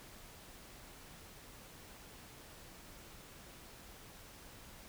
silence, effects pink hiss -55 dBFS RMS until 4.88 s

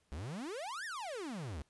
45% pulse exponential two-way sweep, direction up then down, 63.6 to 1887 to 63.6 Hz, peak -40 dBFS, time 0.12-1.62 s, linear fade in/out 0 ms, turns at 0.85 s, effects pink hiss -75 dBFS RMS until 1.69 s + resampled to 24000 Hz

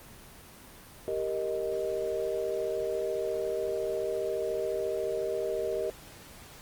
sine chord, Eb major, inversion first, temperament equal, 392 / 466.2 / 622.3 Hz, G4 / Bb4 / Eb5, 0 / 0 / 0 cents, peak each -33 dBFS, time 1.08-5.9 s, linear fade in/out 0 ms, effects pink hiss -50 dBFS RMS until 6.61 s + Opus 24 kbps

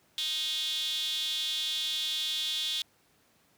sawtooth tone with high-pass filter, 311.1 Hz, D#4, in tune, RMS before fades -32 dBFS, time 0.18-2.82 s, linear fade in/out 0 ms, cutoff 3500 Hz, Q 8.9, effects pink hiss -66 dBFS RMS until 3.57 s + high-pass 100 Hz 12 dB/octave

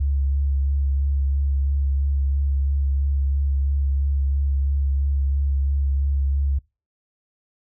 sine tone with vibrato, 69.3 Hz, C#2, in tune, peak -18 dBFS, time 0-6.59 s, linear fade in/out 10 ms, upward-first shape sine, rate 3 Hz, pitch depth 20 cents each way, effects noise-tail reverb RT60 0.3 s tail -25 dB re dry

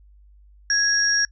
sine tone pair together, 1661.2 / 5604 Hz, G#6 / F8, 0 / +5 cents, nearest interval octave + major sixth, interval 2105 cents, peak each -20 dBFS, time 0.7-1.25 s, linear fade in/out 2 ms, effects noise-tail reverb RT60 0.1 s tail -26 dB re dry + added 50 Hz sine -48 dBFS peak until 1.31 s

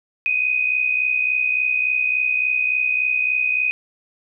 sine tone with amplitude modulation, 2500 Hz, D#7, 8 cents sharp, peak -14 dBFS, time 0.26-3.71 s, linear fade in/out 0 ms, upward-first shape sine, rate 63.5 Hz, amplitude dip 65%, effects none

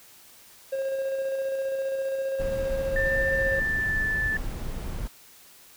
triangle tone with tremolo, 538 Hz, C5, 48 cents sharp, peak -23 dBFS, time 0.72-3.6 s, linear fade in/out 10 ms, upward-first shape square, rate 15 Hz, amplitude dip 25%
brown noise, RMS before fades -32 dBFS, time 2.39-5.08 s, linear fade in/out 10 ms
sine tone with pitch glide, 1784 to 1753.4 Hz, A6 to A6, +23 to -7 cents, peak -24 dBFS, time 2.96-4.37 s, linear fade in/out 2 ms, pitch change -30 cents, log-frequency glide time 3.33-4.06 s
effects white hiss -52 dBFS RMS until 5.76 s

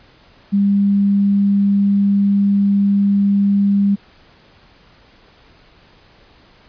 sine tone, 200.1 Hz, G3, 36 cents sharp, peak -11 dBFS, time 0.52-3.96 s, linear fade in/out 20 ms, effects pink hiss -49 dBFS RMS until 6.68 s + resampled to 11025 Hz

